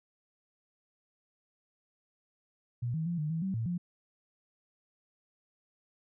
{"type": "tone with pitch steps", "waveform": "sine", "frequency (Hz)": [120.5, 159.9, 172.2, 151.6, 162.8, 191.1, 113.6, 175.5], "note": ["B2", "D#3", "F3", "D#3", "E3", "G3", "A#2", "F3"], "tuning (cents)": [-42, 48, -24, -45, -21, -44, -44, 9], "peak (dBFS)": -30, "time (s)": [2.82, 3.78], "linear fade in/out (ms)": 10, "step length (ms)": 120, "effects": []}